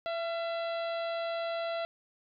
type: harmonic tone with a mistuned harmonic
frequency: 669 Hz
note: E5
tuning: 25 cents sharp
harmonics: 1 / 2 / 3 / 4 / 5 / 6 / 7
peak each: -32 / -41 / -46 / -47 / -48 / -48 / -59 dBFS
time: 0.06-1.85 s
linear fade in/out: 0 ms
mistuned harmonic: 2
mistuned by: +41 cents
effects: none